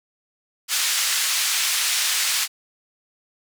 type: band-pass noise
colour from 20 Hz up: white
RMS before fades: -22 dBFS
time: 0.68-2.48 s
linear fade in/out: 50 ms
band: 1600 to 7900 Hz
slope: 12 dB/octave
effects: none